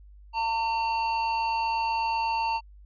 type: tone with amplitude modulation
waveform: square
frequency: 907 Hz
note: A#5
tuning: 48 cents flat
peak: -24 dBFS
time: 0.33-2.61 s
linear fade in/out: 50 ms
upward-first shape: sine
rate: 228 Hz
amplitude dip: 30%
effects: added 50 Hz sine -47 dBFS peak until 2.85 s + resampled to 11025 Hz